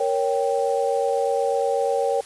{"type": "chord", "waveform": "sine", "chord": "G diminished", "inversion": "first", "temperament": "equal", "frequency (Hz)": [466.2, 554.4, 784], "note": ["Bb4", "Db5", "G5"], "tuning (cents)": [0, 0, 0], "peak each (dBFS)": [-23, -23, -25], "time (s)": [0, 2.21], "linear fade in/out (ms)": 5, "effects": ["white hiss -43 dBFS RMS until 2.25 s", "resampled to 24000 Hz"]}